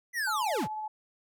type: linear sweep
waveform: square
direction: down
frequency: 2014 to 65.41 Hz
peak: -29 dBFS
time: 0.13-0.68 s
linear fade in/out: 50 ms
type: tone with tremolo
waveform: sine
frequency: 860 Hz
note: A5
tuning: 40 cents flat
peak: -32 dBFS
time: 0.27-0.88 s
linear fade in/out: 5 ms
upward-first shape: sine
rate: 16 Hz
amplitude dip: 25%
effects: none